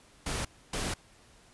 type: noise bursts at uneven times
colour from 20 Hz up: pink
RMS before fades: -33 dBFS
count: 2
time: 0.26-0.45 / 0.73-0.94 s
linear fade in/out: 5 ms
effects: pink hiss -59 dBFS RMS until 1.53 s + resampled to 24000 Hz